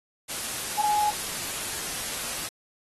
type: tone in noise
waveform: sine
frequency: 839 Hz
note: G#5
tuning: 17 cents sharp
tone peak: -21 dBFS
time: 0.77-1.11 s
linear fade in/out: 20 ms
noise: white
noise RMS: -32 dBFS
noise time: 0.28-2.49 s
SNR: +8 dB
effects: AAC 32 kbps